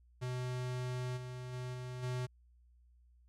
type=tone with level steps; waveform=square; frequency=125.7 Hz; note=B2; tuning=31 cents sharp; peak=-37 / -43 / -40 / -42 / -36 dBFS; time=0.21-2.27 s; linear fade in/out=20 ms; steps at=1.16 / 1.52 / 1.73 / 2.02 s; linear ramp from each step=20 ms; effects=added 60 Hz sine -62 dBFS peak until 3.28 s + low-pass 9000 Hz 12 dB/octave